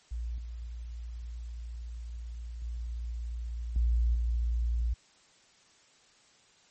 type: tone with level steps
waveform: sine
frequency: 58.27 Hz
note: A#1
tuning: in tune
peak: -32 / -37 / -33 / -23 / -26 dBFS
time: 0.11-4.94 s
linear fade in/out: 10 ms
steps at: 0.38 / 2.62 / 3.76 / 4.15 s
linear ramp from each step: 2 ms
effects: white hiss -62 dBFS RMS until 6.7 s + MP3 32 kbps